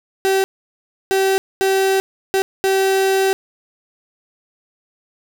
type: tone bursts at uneven times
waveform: 35% pulse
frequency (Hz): 385.3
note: G4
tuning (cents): -30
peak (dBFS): -12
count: 5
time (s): 0.25-0.44 / 1.11-1.38 / 1.61-2 / 2.34-2.42 / 2.64-3.33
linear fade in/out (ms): 0
effects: none